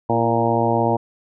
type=harmonic tone with a mistuned harmonic; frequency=116.54 Hz; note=A#2; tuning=in tune; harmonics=1 / 2 / 3 / 4 / 5 / 6 / 7 / 8; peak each=-24 / -24 / -24 / -24 / -24 / -24 / -24 / -24 dBFS; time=0.09-0.97 s; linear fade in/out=10 ms; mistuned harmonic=3; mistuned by=-39 cents; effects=none